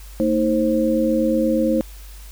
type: tone cluster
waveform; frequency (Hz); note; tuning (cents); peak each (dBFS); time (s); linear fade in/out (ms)
sine; 226.7 / 315.1 / 528; A#3 / D#4 / C5; -48 / +22 / +16; -20; 0.2-1.81; 0
effects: added 50 Hz sine -36 dBFS peak until 2.31 s + white hiss -46 dBFS RMS until 2.31 s